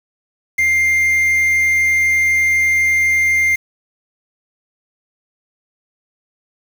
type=tone with quantisation; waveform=triangle; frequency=2104 Hz; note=C7; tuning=9 cents sharp; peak=-10 dBFS; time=0.58-3.56 s; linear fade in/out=10 ms; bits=5; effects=none